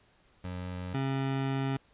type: tone pair in turn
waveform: 25% pulse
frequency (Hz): 90.5 / 135.25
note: F#2 / C#3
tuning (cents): -38 / -42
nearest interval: perfect fifth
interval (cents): 696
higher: second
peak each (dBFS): -32 / -25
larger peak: second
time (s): 0.44-0.94 / 0.94-1.77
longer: second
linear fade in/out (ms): 5
effects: pink hiss -65 dBFS RMS until 1.93 s + resampled to 8000 Hz